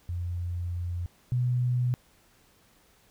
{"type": "tone pair in turn", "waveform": "sine", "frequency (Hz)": [87.6, 123.89], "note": ["F2", "B2"], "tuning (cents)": [6, 6], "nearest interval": "tritone", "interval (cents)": 600, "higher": "second", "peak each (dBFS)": [-29, -23], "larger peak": "second", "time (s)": [[0.09, 1.06], [1.32, 1.94]], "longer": "first", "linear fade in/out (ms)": 0, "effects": ["pink hiss -62 dBFS RMS until 3.1 s"]}